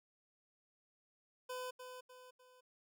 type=tone with echo; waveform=25% pulse; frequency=505 Hz; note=B4; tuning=39 cents sharp; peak=-38 dBFS; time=1.49-1.71 s; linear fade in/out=10 ms; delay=300 ms; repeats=3; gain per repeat=-7 dB; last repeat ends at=2.61 s; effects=none